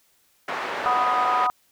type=band-pass noise; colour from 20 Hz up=pink; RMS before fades=-29 dBFS; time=0.48-1.47 s; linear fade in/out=5 ms; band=640 to 1800 Hz; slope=12 dB/octave
type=chord; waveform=sine; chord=B major; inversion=second; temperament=equal; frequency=740 / 987.8 / 1244.5 Hz; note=F#5 / B5 / D#6; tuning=0 / 0 / 0 cents; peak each=-25 / -25 / -22 dBFS; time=0.86-1.5 s; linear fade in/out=0 ms
effects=white hiss -63 dBFS RMS until 1.71 s